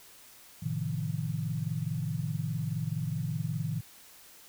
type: chord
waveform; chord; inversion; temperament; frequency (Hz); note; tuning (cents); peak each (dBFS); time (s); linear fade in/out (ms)
sine; F dominant seventh; first; equal; 110 / 130.81 / 155.56 / 174.61; A2 / C3 / Eb3 / F3; 0 / 0 / 0 / 0; -36 / -36 / -33 / -39; 0.62-3.81; 10
effects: white hiss -54 dBFS RMS until 4.48 s